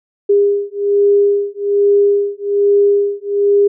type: beating tone pair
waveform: sine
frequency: 404.3 / 405.5 Hz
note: G#4 / G#4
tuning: -46 / -41 cents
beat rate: 1.2 Hz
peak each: -13 dBFS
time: 0.29-3.68 s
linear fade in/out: 10 ms
effects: none